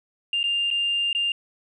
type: tone with dropouts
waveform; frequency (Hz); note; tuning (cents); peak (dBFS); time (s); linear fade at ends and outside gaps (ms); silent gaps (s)
sine; 2800; F7; +4; -20; 0.33-1.32; 2; 0.431-0.439 / 0.704-0.711 / 1.13-1.149
effects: tanh soft clip ceiling -16 dBFS